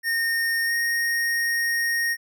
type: tone with pitch glide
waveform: square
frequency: 1838 to 1859.4 Hz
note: A#6 to A#6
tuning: -25 to -5 cents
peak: -22 dBFS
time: 0.03-2.17 s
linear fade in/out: 50 ms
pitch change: +20 cents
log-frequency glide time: 0.66-0.73 s
effects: none